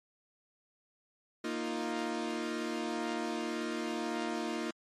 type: chord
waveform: sawtooth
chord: Bb suspended fourth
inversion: none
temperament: equal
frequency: 233.1 / 311.1 / 349.2 Hz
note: Bb3 / Eb4 / F4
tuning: 0 / 0 / 0 cents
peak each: -34 dBFS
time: 1.44-4.71 s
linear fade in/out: 5 ms
effects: low-pass 7000 Hz 12 dB/octave + MP3 64 kbps